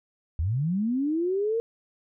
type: linear sweep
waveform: sine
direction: up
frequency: 71.1 to 467 Hz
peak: -23 dBFS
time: 0.39-1.6 s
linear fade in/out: 0 ms
effects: none